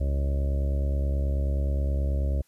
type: harmonic tone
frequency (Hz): 69.4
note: C#2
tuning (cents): +3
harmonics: 1 / 2 / 3 / 4 / 5 / 6 / 7 / 8 / 9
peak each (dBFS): -23 / -35 / -42 / -42 / -44 / -48 / -47 / -40 / -44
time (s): 0-2.42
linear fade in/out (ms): 10
effects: white hiss -66 dBFS RMS until 2.47 s + resampled to 32000 Hz